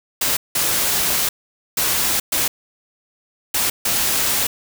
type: noise bursts at uneven times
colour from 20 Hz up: white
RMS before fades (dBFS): -19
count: 6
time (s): 0.21-0.37 / 0.55-1.29 / 1.77-2.2 / 2.32-2.48 / 3.54-3.7 / 3.85-4.47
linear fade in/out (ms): 5
effects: none